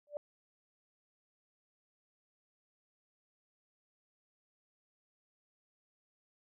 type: tone with exponential growth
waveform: sine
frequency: 587.3 Hz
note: D5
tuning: in tune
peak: -32 dBFS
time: 0.07-0.17 s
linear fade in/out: 1 ms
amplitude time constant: 21 ms
effects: none